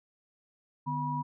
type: tone cluster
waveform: sine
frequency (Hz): 148.6 / 248.7 / 972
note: D3 / B3 / B5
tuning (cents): +21 / +12 / -28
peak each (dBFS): -34 / -38 / -32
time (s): 0.86-1.23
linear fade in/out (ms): 20
effects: none